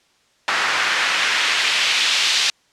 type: noise with band-pass filter sweep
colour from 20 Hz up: white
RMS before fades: -18 dBFS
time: 0.48-2.5 s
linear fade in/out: 0 ms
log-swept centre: 1400 to 3600 Hz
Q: 1.2
effects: white hiss -59 dBFS RMS until 2.72 s + low-pass 6000 Hz 12 dB/octave

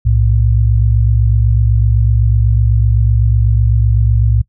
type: tone pair together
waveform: sine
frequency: 62.54 / 110.5 Hz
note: B1 / A2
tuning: +22 / +8 cents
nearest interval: minor seventh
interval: 986 cents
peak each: -11 dBFS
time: 0.05-4.42 s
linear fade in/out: 10 ms
effects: noise-tail reverb RT60 0.1 s tail -21 dB re dry

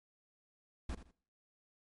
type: noise with echo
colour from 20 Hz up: brown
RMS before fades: -39 dBFS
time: 0.89-0.95 s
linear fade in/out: 5 ms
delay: 81 ms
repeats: 2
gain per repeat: -12 dB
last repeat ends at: 1.112 s
effects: noise-tail reverb RT60 0.5 s tail -22 dB re dry + MP3 48 kbps

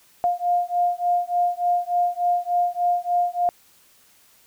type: beating tone pair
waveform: sine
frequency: 704 / 707.4 Hz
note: F5 / F5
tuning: +14 / +22 cents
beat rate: 3.4 Hz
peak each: -22 dBFS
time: 0.24-3.49 s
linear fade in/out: 0 ms
effects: white hiss -56 dBFS RMS until 4.46 s

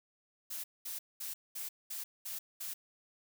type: noise bursts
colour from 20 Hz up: blue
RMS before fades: -41 dBFS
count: 7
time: 0.5-2.74 s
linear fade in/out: 10 ms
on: 140 ms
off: 210 ms
effects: none

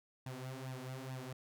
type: tone with flanger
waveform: sawtooth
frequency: 130.1 Hz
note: C3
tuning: 9 cents flat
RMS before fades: -45 dBFS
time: 0.26-1.33 s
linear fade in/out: 5 ms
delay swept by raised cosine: 1.1 to 6.3 ms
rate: 2.3 Hz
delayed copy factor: +0.75
effects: none

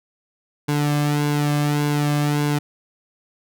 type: tone with flanger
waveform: sawtooth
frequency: 146.83 Hz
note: D3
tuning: in tune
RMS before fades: -20 dBFS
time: 0.68-2.59 s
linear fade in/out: 10 ms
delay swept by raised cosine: 1.6 to 2.13 ms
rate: 1.7 Hz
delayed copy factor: -0.65
effects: none

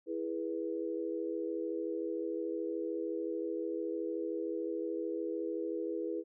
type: chord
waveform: sine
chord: E major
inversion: none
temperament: equal with one note detuned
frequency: 329.6 / 415.3 / 488.8 Hz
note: E4 / G#4 / B4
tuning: 0 / 0 / -18 cents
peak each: -37 / -39 / -39 dBFS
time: 0.06-6.24 s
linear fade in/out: 50 ms
effects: none

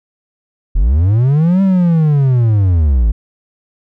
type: linear two-way sweep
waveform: triangle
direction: up then down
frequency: 36.71 to 196.5 to 49.39 Hz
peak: -6 dBFS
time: 0.75-3.12 s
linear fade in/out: 10 ms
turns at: 1.62 s
effects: none

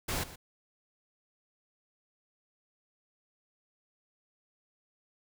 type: noise with echo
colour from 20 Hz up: pink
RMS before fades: -33 dBFS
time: 0.08-0.24 s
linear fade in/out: 10 ms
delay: 120 ms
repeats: 1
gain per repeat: -15 dB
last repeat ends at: 0.36 s
effects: none

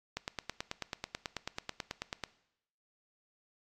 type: click train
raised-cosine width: 0.2 ms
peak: -18 dBFS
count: 20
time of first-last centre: 0.17-2.237 s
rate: 9.19 Hz
effects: noise-tail reverb RT60 0.8 s tail -19 dB re dry + AAC 64 kbps

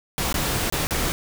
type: noise with dropouts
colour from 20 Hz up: pink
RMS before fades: -24 dBFS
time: 0.18-1.12 s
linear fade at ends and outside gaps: 0 ms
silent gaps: 0.327-0.342 / 0.7-0.724 / 0.87-0.908 s
effects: none

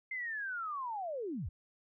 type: linear sweep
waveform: sine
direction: down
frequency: 2100 to 53.9 Hz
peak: -36 dBFS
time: 0.11-1.49 s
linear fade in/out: 5 ms
effects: none

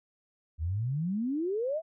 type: exponential sweep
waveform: sine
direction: up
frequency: 74.1 to 673 Hz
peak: -28 dBFS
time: 0.58-1.82 s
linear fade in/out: 50 ms
effects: none

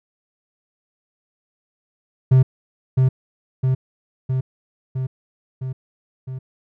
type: tone with echo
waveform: triangle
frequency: 130.1 Hz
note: C3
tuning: 9 cents flat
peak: -7 dBFS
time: 2.31-2.43 s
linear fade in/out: 10 ms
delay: 660 ms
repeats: 6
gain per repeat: -3 dB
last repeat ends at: 6.39 s
effects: none

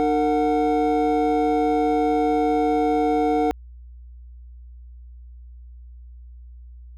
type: tone cluster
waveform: triangle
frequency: 300.8 / 457.5 / 735 Hz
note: D4 / A#4 / F#5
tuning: +42 / -32 / -12 cents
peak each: -20 dBFS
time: 0-3.51 s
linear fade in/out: 0 ms
effects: added 60 Hz sine -39 dBFS peak until 6.97 s

